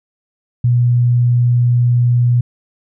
sine tone, 121.5 Hz, B2, 28 cents flat, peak -9 dBFS, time 0.64-2.41 s, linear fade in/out 5 ms, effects none

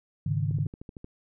sine chord, Ab suspended fourth, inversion none, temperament equal, 103.83 / 138.59 / 155.56 Hz, Ab2 / Db3 / Eb3, 0 / 0 / 0 cents, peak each -29 dBFS, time 0.26-0.67 s, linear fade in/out 5 ms
click train, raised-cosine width 3 ms, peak -28 dBFS, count 8, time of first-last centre 0.51-1.044 s, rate 13.1 Hz
effects none

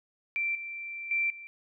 sine tone with level steps, 2349 Hz, D7, in tune, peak -27 / -36 / -25 / -42 dBFS, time 0.36-1.47 s, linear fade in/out 0 ms, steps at 0.55 / 1.11 / 1.3 s, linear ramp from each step 2 ms, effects none

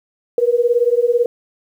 sine beating tone pair, 470.7 / 488.7 Hz, A#4 / B4, +17 / -18 cents, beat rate 18 Hz, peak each -15 dBFS, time 0.38-1.26 s, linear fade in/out 2 ms, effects 8-bit

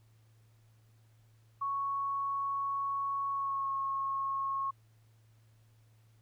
sine tone with pitch glide, 1108.7 to 1090.9 Hz, C#6 to C#6, 0 to -28 cents, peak -31 dBFS, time 1.61-4.71 s, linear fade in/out 10 ms, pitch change -28 cents, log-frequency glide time 3.31-3.73 s, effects added 111 Hz sine -61 dBFS peak until 6.21 s + pink hiss -73 dBFS RMS until 6.21 s

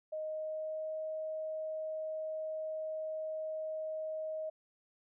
sine tone with pitch glide, 622.3 to 628.1 Hz, D#5 to D#5, 0 to +16 cents, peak -36 dBFS, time 0.12-4.5 s, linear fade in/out 10 ms, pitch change +16 cents, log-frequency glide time 0.23-0.97 s, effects none

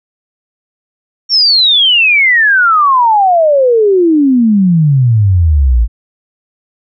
sine exponential sweep, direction down, 5588 to 53.5 Hz, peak -5 dBFS, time 1.29-5.88 s, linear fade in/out 50 ms, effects none

